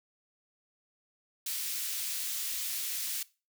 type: high-pass noise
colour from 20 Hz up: white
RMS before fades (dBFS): -35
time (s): 1.46-3.23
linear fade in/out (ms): 5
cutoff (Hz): 2500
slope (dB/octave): 12
effects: noise-tail reverb RT60 0.3 s tail -20 dB re dry